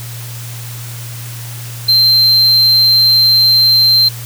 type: tone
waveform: triangle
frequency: 4134 Hz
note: C8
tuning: 22 cents flat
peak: -5 dBFS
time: 1.88-4.09 s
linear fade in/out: 10 ms
effects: added 118 Hz sine -25 dBFS peak until 4.25 s + white hiss -31 dBFS RMS until 4.25 s